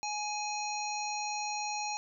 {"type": "harmonic tone with a mistuned harmonic", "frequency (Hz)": 837, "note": "G#5", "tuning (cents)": 13, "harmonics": [1, 3, 5, 7, 8], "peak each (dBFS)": [-35, -40, -42, -43, -44], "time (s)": [0.03, 1.97], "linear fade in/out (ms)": 0, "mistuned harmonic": 7, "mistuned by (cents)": -56, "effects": []}